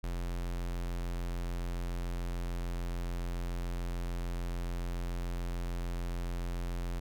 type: tone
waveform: square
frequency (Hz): 43.44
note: F1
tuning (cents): -8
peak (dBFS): -34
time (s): 0.03-7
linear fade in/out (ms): 10
effects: none